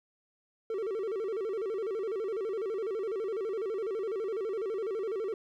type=tone with vibrato; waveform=triangle; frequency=415.3 Hz; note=G#4; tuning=in tune; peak=-29 dBFS; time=0.7-5.34 s; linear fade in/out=2 ms; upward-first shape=square; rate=12 Hz; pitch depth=140 cents each way; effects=none